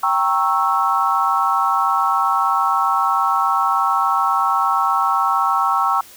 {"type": "chord", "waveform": "sine", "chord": "G diminished seventh", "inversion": "none", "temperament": "equal with one note detuned", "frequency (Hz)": [784, 932.3, 1099.2, 1318.5], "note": ["G5", "Bb5", "Db6", "Fb6"], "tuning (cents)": [0, 0, -15, 0], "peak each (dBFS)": [-21, -22, -19, -19], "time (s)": [0.03, 6.01], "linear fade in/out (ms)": 5, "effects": ["white hiss -43 dBFS RMS until 6.16 s"]}